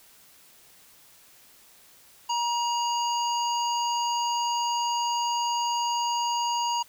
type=harmonic tone; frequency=950 Hz; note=A#5; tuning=33 cents sharp; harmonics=1 / 3 / 5 / 7; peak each=-25 / -33 / -36 / -36 dBFS; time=2.29-6.83 s; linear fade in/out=10 ms; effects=white hiss -55 dBFS RMS until 6.88 s